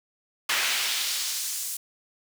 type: noise with high-pass filter sweep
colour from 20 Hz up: brown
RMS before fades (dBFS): -28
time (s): 0.49-1.77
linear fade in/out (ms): 5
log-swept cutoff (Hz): 1900 to 8900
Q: 1
effects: none